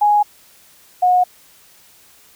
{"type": "tone pair in turn", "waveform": "sine", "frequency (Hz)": [830.6, 725.7], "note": ["G#5", "F#5"], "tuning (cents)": [0, -34], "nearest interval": "major second", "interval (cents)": 234, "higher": "first", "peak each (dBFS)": -10, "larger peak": "neither", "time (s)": [[0.01, 0.23], [1.02, 1.24]], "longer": "neither", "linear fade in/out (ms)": 10, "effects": ["white hiss -49 dBFS RMS until 2.35 s"]}